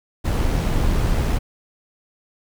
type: noise with amplitude modulation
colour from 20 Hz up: brown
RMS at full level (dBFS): -18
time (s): 0.24-1.39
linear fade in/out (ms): 20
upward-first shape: sine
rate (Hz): 80.8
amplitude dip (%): 25
effects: none